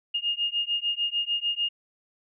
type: beating tone pair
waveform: sine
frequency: 2836 / 2842.7 Hz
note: F7 / F7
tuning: +26 / +30 cents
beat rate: 6.7 Hz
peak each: -28 dBFS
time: 0.14-1.69 s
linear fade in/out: 10 ms
effects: none